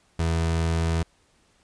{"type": "tone", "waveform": "30% pulse", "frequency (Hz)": 82.41, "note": "E2", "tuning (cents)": 0, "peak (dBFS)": -19, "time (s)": [0.19, 1.03], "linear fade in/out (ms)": 5, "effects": ["pink hiss -63 dBFS RMS until 1.63 s", "resampled to 22050 Hz"]}